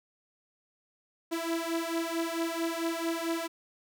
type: beating tone pair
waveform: sawtooth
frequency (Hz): 329.6 / 334.1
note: E4 / E4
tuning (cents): 0 / +23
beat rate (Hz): 4.5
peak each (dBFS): -29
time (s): 1.31-3.48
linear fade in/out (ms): 20
effects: none